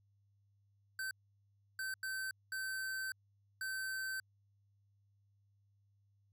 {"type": "tone bursts at uneven times", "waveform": "square", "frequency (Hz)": 1543, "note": "G6", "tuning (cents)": -28, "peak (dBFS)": -39, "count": 5, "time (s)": [[0.99, 1.11], [1.79, 1.94], [2.03, 2.31], [2.52, 3.12], [3.61, 4.2]], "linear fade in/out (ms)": 2, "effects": ["added 100 Hz sine -70 dBFS peak until 6.32 s"]}